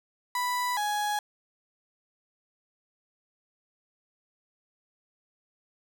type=tone pair in turn; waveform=35% pulse; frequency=987.8 / 833.7 Hz; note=B5 / G#5; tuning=0 / +6 cents; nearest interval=minor third; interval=294 cents; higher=first; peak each=-25 / -25 dBFS; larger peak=neither; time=0.35-0.77 / 0.77-1.19 s; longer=neither; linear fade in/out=2 ms; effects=none